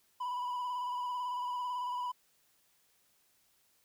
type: tone with vibrato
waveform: triangle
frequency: 987.8 Hz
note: B5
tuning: in tune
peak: -32 dBFS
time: 0.2-2.12 s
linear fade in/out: 10 ms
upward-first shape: square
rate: 18 Hz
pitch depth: 25 cents each way
effects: white hiss -71 dBFS RMS until 3.84 s